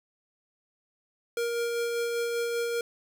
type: tone with tremolo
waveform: square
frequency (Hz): 470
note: A#4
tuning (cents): +14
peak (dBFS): -27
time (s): 1.37-2.81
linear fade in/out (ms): 2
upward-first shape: sine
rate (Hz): 5.1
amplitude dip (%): 25
effects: none